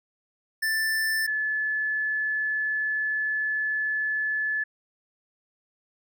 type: tone pair in turn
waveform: square / sine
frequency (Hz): 1767 / 1726.6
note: A6 / A6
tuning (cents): +7 / -33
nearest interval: unison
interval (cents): 40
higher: first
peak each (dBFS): -24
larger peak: neither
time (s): 0.62-1.27 / 1.27-4.64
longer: second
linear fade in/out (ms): 10
effects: none